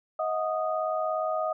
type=tone cluster; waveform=sine; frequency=632 / 729 / 1241 Hz; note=D#5 / F#5 / D#6; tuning=+27 / -26 / -5 cents; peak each=-28 / -32 / -32 dBFS; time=0.19-1.53 s; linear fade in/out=5 ms; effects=none